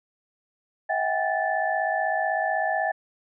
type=tone cluster; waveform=sine; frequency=645 / 743 / 799 / 1749 Hz; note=E5 / F#5 / G5 / A6; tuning=-38 / +7 / +33 / -11 cents; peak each=-28 dBFS; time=0.89-2.92 s; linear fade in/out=10 ms; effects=none